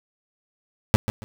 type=tone with echo; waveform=30% pulse; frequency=107.1 Hz; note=A2; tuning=46 cents flat; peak=-8 dBFS; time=0.94-0.96 s; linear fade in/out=0 ms; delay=140 ms; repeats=2; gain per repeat=-12 dB; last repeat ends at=1.24 s; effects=none